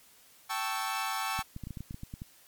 sawtooth chord, A dominant seventh, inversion third, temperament equal with one note detuned, 777.7 / 880 / 1108.7 / 1318.5 Hz, G5 / A5 / C#6 / E6, -14 / 0 / 0 / 0 cents, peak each -33 dBFS, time 0.49-1.43 s, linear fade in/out 20 ms
clicks, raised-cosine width 5 ms, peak -27 dBFS, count 12, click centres 1.391 / 1.564 / 1.637 / 1.671 / 1.707 / 1.772 / 1.806 / 1.909 / 1.944 / 2.034 / 2.139 / 2.219 s
effects white hiss -59 dBFS RMS until 2.47 s + MP3 96 kbps

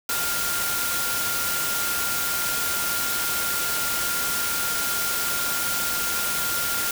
sine tone in noise, 1400 Hz, F6, 4 cents sharp, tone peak -29 dBFS, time 0.09-6.91 s, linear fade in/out 2 ms, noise white, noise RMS -26 dBFS, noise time 0.09-6.91 s, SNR -6 dB, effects none

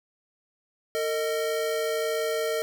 square tone pair together, 453.3 / 622.3 Hz, A#4 / D#5, -48 / 0 cents, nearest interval perfect fourth, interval 548 cents, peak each -28 / -30 dBFS, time 0.95-2.62 s, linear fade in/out 0 ms, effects none

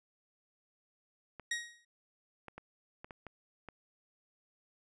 clicks, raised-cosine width 0.5 ms, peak -31 dBFS, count 7, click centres 1.397 / 2.483 / 2.58 / 3.045 / 3.108 / 3.267 / 3.687 s
sawtooth tone with exponential decay, 1887 Hz, A#6, 21 cents sharp, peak -27 dBFS, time 1.51-1.85 s, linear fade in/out 5 ms, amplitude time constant 72 ms
effects resampled to 22050 Hz

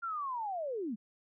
sine linear sweep, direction down, 1407 to 192.3 Hz, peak -34 dBFS, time 0.02-0.96 s, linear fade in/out 20 ms, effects none

